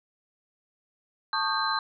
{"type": "tone cluster", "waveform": "sine", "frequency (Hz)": [885, 1108, 1224, 1583, 4071], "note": ["A5", "C#6", "D#6", "G6", "C8"], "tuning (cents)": [10, -1, -29, 17, -48], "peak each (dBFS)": -31, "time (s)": [1.33, 1.79], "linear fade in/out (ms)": 2, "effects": []}